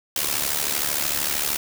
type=noise with amplitude modulation; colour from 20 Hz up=white; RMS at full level=-21 dBFS; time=0.16-1.57 s; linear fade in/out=2 ms; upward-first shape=sine; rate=73.1 Hz; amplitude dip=75%; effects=none